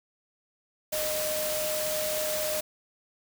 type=tone in noise; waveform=sine; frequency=615 Hz; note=D#5; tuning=20 cents flat; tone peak=-30 dBFS; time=0.92-2.61 s; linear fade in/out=10 ms; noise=white; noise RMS=-32 dBFS; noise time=0.92-2.61 s; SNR=-1 dB; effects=none